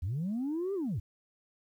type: linear two-way sweep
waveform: sine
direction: up then down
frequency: 76.2 to 406.7 to 76.6 Hz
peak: -29 dBFS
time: 0.02-1 s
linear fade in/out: 10 ms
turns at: 0.74 s
effects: tanh soft clip ceiling -28 dBFS + 11-bit